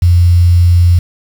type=tone with quantisation; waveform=sine; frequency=87.4 Hz; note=F2; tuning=2 cents sharp; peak=-4 dBFS; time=0.02-0.99 s; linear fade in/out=5 ms; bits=5; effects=none